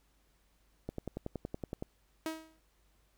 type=click train; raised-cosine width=2 ms; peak=-24 dBFS; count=11; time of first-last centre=0.89-1.825 s; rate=10.7 Hz
type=tone with exponential decay; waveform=sawtooth; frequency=319.3 Hz; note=D#4; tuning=45 cents sharp; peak=-28 dBFS; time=2.26-2.59 s; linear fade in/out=1 ms; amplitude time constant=71 ms
effects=added 50 Hz sine -70 dBFS peak until 3.17 s + pink hiss -73 dBFS RMS until 3.17 s